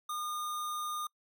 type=tone with sample-and-hold; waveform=sine; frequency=1214 Hz; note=D#6; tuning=43 cents flat; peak=-34 dBFS; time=0.09-1.07 s; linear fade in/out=5 ms; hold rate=4900 Hz; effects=noise-tail reverb RT60 0.1 s tail -26 dB re dry